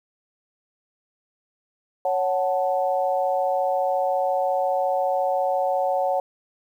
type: chord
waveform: sine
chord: F# minor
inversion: second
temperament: equal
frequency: 554.4 / 740 / 880 Hz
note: C#5 / F#5 / A5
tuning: 0 / 0 / 0 cents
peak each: -23 / -23 / -29 dBFS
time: 2.05-6.2 s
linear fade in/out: 2 ms
effects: 9-bit